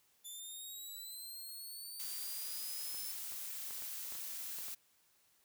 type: linear sweep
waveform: 10% pulse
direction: up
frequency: 3494 to 5290 Hz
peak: -39 dBFS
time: 0.24-3.13 s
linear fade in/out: 20 ms
type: noise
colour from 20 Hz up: blue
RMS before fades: -44 dBFS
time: 1.99-4.75 s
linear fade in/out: 10 ms
type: clicks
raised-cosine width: 0.5 ms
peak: -39 dBFS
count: 8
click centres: 2.945 / 3.322 / 3.708 / 3.822 / 4.123 / 4.153 / 4.586 / 4.683 s
effects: white hiss -72 dBFS RMS until 5.44 s